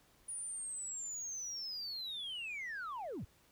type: linear sweep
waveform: sine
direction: down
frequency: 9700 to 54.9 Hz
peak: -38 dBFS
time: 0.28-3.25 s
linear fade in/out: 10 ms
effects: tanh soft clip ceiling -38 dBFS + pink hiss -68 dBFS RMS until 3.51 s